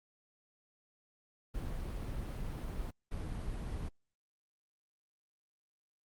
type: noise bursts at uneven times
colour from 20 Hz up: brown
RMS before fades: -39 dBFS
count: 2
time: 1.54-2.91 / 3.11-3.89 s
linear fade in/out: 10 ms
effects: Opus 32 kbps